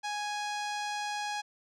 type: tone with low-pass filter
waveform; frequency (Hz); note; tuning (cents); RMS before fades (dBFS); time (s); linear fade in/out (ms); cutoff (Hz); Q
sawtooth; 830.6; G#5; 0; -35; 0.03-1.42; 20; 6000; 1.3
effects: none